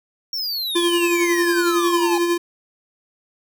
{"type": "exponential sweep", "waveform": "square", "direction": "down", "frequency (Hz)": [5588, 812], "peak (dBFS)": -23, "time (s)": [0.33, 2.18], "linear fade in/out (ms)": 2}
{"type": "tone with tremolo", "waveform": "square", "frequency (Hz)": 344.9, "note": "F4", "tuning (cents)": -22, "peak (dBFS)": -16, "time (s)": [0.75, 2.38], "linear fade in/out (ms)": 10, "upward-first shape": "sine", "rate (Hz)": 11, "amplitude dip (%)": 40}
{"effects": []}